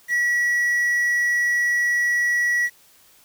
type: tone with quantisation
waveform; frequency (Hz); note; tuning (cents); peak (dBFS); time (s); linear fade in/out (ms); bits
triangle; 1932; B6; -39; -16; 0.08-2.7; 50; 7
effects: white hiss -54 dBFS RMS until 3.24 s